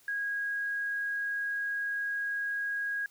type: tone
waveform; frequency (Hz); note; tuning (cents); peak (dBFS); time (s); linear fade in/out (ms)
sine; 1643; G#6; -19; -30; 0.08-3.06; 2
effects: white hiss -62 dBFS RMS until 3.1 s